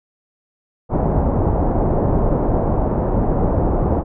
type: low-pass noise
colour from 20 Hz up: pink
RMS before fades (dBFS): -17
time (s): 0.89-4.04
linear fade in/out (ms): 50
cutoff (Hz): 840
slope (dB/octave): 24
effects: none